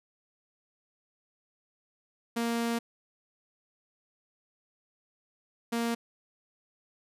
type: tone bursts at uneven times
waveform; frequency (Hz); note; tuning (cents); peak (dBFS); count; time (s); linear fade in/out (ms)
sawtooth; 233.1; A#3; 0; -24; 2; 2.36-2.79 / 5.72-5.95; 10
effects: resampled to 32000 Hz